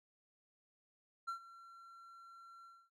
triangle tone with ADSR envelope, 1361 Hz, F6, 45 cents flat, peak -35 dBFS, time 1.27-2.9 s, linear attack 17 ms, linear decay 100 ms, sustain -18 dB, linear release 250 ms, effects AAC 32 kbps

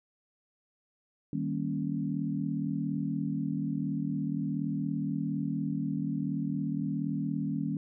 sine chord, Eb dominant seventh, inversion none, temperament equal, 155.56 / 196 / 233.1 / 277.2 Hz, Eb3 / G3 / Bb3 / Db4, 0 / 0 / 0 / 0 cents, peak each -34 / -35 / -36 / -34 dBFS, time 1.33-7.77 s, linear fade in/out 2 ms, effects none

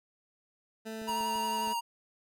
20% pulse tone with pitch glide, 221.1 to 218.4 Hz, A3 to A3, +9 to -13 cents, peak -33 dBFS, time 0.85-1.74 s, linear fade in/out 20 ms, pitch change -22 cents, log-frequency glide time 0.96-1.53 s
clicks, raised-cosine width 2 ms, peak -37 dBFS, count 5, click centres 1.017 / 1.094 / 1.208 / 1.357 / 1.675 s
square tone with vibrato, 942 Hz, A#5, 18 cents sharp, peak -31 dBFS, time 1.07-1.81 s, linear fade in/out 20 ms, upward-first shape sine, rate 11 Hz, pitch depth 26 cents each way
effects none

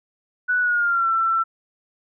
sine tone with pitch glide, 1480 to 1341.6 Hz, F#6 to E6, 0 to +30 cents, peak -17 dBFS, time 0.48-1.44 s, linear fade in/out 20 ms, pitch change -170 cents, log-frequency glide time 0.6-1.1 s, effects none

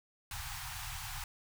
pink band-stop noise, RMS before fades -42 dBFS, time 0.31-1.24 s, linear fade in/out 2 ms, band 140 to 740 Hz, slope 96 dB/octave, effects none

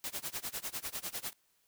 white noise with tremolo, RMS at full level -37 dBFS, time 0.04-1.33 s, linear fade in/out 0 ms, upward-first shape sine, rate 10 Hz, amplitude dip 95%, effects white hiss -73 dBFS RMS until 1.67 s

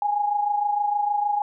sine tone pair together, 822.5 / 849 Hz, G#5 / G#5, -17 / +38 cents, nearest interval minor second, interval 55 cents, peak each -21 / -28 dBFS, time 0.02-1.42 s, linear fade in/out 2 ms, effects none

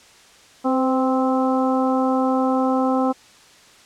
harmonic tone with a mistuned harmonic, 261.6 Hz, C4, in tune, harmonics 1 / 2 / 3 / 4 / 5, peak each -19 / -23 / -24 / -28 / -29 dBFS, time 0.64-3.13 s, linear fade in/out 20 ms, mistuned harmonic 2, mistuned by -23 cents, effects white hiss -49 dBFS RMS until 3.85 s + low-pass 7000 Hz 12 dB/octave

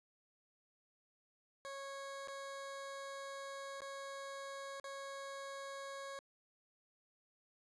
20% pulse tone with dropouts, 550 Hz, C#5, 14 cents flat, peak -40 dBFS, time 1.65-6.19 s, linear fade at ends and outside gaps 0 ms, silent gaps 2.274-2.283 / 3.805-3.819 / 4.799-4.842 s, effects resampled to 22050 Hz

